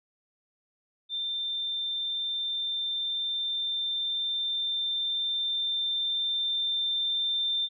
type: tone with level ramp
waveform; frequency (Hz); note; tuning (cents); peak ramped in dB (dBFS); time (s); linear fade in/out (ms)
sine; 3579; A7; +29; -29 to -25; 1.09-7.69; 50
effects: none